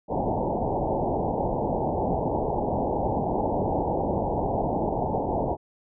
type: low-pass noise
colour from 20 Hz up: white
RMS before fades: -26 dBFS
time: 0.08-5.57 s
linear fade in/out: 50 ms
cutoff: 910 Hz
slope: 96 dB/octave
effects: none